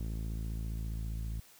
sawtooth tone with low-pass filter sweep, 55 Hz, A1, in tune, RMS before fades -37 dBFS, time 0-1.4 s, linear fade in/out 5 ms, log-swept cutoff 260 to 140 Hz, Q 0.84, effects white hiss -59 dBFS RMS until 1.59 s

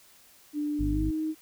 sine tone with pitch glide, 296.1 to 313.3 Hz, D4 to D#4, +14 to +12 cents, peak -27 dBFS, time 0.53-1.35 s, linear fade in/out 50 ms, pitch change +98 cents, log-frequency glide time 0.91-1.02 s
harmonic tone, 50.5 Hz, G#1, 48 cents flat, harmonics 1 / 2 / 3 / 5, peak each -28 / -34 / -38 / -42 dBFS, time 0.79-1.11 s, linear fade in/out 10 ms
effects white hiss -57 dBFS RMS until 1.41 s

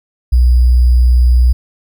sine tone with sample-and-hold, 61.3 Hz, B1, 12 cents flat, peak -5 dBFS, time 0.32-1.53 s, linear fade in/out 10 ms, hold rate 4900 Hz, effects none

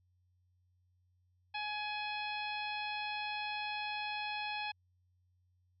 harmonic tone with a mistuned harmonic, 840 Hz, G#5, 19 cents sharp, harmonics 1 / 2 / 3 / 4 / 5 / 6, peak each -40 / -46 / -41 / -46 / -48 / -55 dBFS, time 1.54-4.72 s, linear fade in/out 10 ms, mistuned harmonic 6, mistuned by +24 cents, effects added 90 Hz sine -70 dBFS peak until 5.8 s

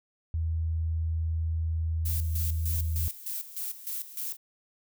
sine tone, 81 Hz, E2, 30 cents flat, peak -26 dBFS, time 0.34-3.08 s, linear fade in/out 0 ms
violet noise with tremolo, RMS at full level -34 dBFS, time 2.05-4.37 s, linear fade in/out 10 ms, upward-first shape square, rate 3.3 Hz, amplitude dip 75%
effects none

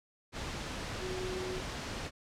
sine tone in noise, 370 Hz, F#4, in tune, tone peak -37 dBFS, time 0.99-1.62 s, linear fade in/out 50 ms, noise pink, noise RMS -39 dBFS, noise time 0.32-2.11 s, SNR -1 dB, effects low-pass 6000 Hz 12 dB/octave

